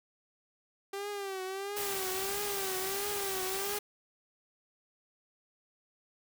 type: tone with vibrato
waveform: sawtooth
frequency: 392 Hz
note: G4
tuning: in tune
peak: -32 dBFS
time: 0.93-3.79 s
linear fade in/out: 5 ms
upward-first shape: triangle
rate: 1.5 Hz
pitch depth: 93 cents each way
type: noise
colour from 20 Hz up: white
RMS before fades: -37 dBFS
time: 1.76-3.79 s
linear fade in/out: 10 ms
effects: none